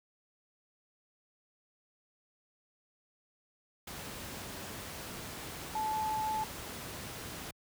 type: tone in noise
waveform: sine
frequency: 868 Hz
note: A5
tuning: 24 cents flat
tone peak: -31 dBFS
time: 5.75-6.44 s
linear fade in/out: 5 ms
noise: pink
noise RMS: -43 dBFS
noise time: 3.87-7.51 s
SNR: +9 dB
effects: high-pass 60 Hz 12 dB/octave